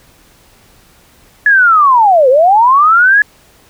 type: linear two-way sweep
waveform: sine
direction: down then up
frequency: 1715 to 490.5 to 1715 Hz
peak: -4 dBFS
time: 1.46-3.22 s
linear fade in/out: 2 ms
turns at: 2.29 s
effects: pink hiss -46 dBFS RMS until 3.69 s